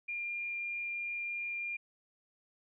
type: tone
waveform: sine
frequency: 2401 Hz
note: D7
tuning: 38 cents sharp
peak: -35 dBFS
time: 0.08-1.77 s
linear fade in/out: 10 ms
effects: none